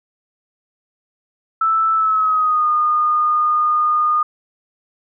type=tone with pitch glide; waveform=sine; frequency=1318.5 to 1223.1 Hz; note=E6 to D#6; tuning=0 to -30 cents; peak=-13 dBFS; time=1.61-4.23 s; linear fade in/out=5 ms; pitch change=-130 cents; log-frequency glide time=1.94-2.68 s; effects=none